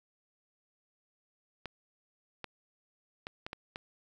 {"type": "clicks", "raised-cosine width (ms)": 0.3, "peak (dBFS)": -23, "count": 6, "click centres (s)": [1.657, 2.443, 3.269, 3.465, 3.531, 3.759], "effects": ["10-bit"]}